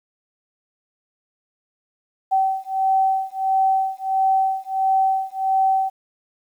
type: beating tone pair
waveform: sine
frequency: 767 / 768.5 Hz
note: G5 / G5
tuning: -38 / -35 cents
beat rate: 1.5 Hz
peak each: -20 dBFS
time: 2.31-5.9 s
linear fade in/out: 20 ms
effects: 9-bit